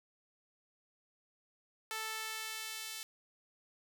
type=tone with high-pass filter sweep; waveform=sawtooth; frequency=440 Hz; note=A4; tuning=in tune; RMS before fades=-42 dBFS; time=1.91-3.03 s; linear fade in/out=0 ms; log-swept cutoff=1200 to 3300 Hz; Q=0.78; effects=none